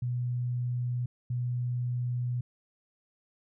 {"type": "tone bursts at uneven times", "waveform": "sine", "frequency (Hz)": 122.9, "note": "B2", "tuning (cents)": -8, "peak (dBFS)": -28, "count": 2, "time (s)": [[0.02, 1.06], [1.3, 2.41]], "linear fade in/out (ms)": 5, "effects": []}